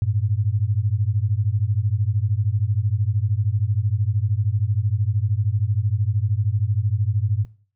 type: beating tone pair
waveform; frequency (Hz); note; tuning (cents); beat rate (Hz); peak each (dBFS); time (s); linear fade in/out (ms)
sine; 98 / 111; G2 / A2; 0 / +16; 13; -21 / -21; 0.02-7.45; 0
effects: noise-tail reverb RT60 0.4 s tail -18 dB re dry